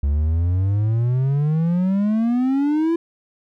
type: exponential sweep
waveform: triangle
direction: up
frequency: 68.9 to 340 Hz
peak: -14 dBFS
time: 0.03-2.96 s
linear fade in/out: 5 ms
effects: none